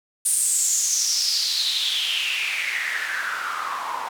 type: noise with band-pass filter sweep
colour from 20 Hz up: white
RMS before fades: -24 dBFS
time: 0.25-4.09 s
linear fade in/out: 10 ms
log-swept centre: 9400 to 910 Hz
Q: 6
effects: none